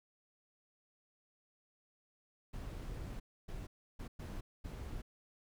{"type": "noise bursts at uneven times", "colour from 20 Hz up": "brown", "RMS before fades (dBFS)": -44, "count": 5, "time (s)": [[2.53, 3.2], [3.48, 3.67], [3.99, 4.08], [4.19, 4.41], [4.64, 5.02]], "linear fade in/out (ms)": 10, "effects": []}